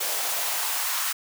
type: noise with high-pass filter sweep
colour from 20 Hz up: white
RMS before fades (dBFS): -27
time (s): 0-1.13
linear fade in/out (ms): 10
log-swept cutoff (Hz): 500 to 1200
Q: 1.9
effects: none

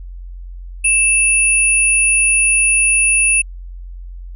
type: tone pair together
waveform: sine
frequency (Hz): 2637 / 9695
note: E7 / D#9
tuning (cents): 0 / -46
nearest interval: octave + major seventh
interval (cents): 2254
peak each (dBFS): -13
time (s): 0.84-3.42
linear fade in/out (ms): 10
effects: added 44 Hz sine -28 dBFS peak until 4.35 s

